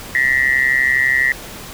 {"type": "tone with amplitude modulation", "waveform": "sine", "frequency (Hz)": 1913, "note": "A#6", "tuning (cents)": 44, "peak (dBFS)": -8, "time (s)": [0.15, 1.32], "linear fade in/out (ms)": 2, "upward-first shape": "sine", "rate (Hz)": 132, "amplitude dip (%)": 95, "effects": ["pink hiss -33 dBFS RMS until 1.73 s"]}